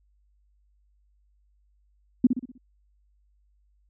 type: tone with echo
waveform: sine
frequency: 250 Hz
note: B3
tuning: 21 cents sharp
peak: -12 dBFS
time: 2.24-2.27 s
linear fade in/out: 5 ms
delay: 62 ms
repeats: 5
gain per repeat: -7 dB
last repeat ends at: 2.58 s
effects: added 50 Hz sine -62 dBFS peak until 3.89 s